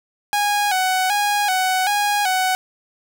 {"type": "tone with vibrato", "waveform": "sawtooth", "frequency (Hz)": 784, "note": "G5", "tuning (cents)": 0, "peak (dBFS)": -13, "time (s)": [0.33, 2.55], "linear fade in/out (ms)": 0, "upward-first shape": "square", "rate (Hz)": 1.3, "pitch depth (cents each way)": 84, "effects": []}